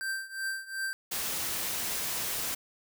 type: tone with tremolo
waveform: square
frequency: 1567 Hz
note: G6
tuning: 1 cent flat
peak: -30 dBFS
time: 0.01-0.93 s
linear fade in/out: 0 ms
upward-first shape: triangle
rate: 2.7 Hz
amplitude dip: 90%
type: noise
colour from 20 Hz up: white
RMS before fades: -33 dBFS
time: 1.11-2.55 s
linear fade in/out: 10 ms
effects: none